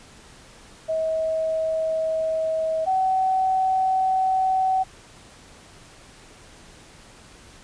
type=tone pair in turn; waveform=sine; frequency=640 / 756.5 Hz; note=D#5 / F#5; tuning=+49 / +38 cents; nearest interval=minor third; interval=289 cents; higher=second; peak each=-21 / -18 dBFS; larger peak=second; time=0.88-2.86 / 2.86-4.84 s; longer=neither; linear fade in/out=20 ms; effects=pink hiss -48 dBFS RMS until 7.63 s + resampled to 22050 Hz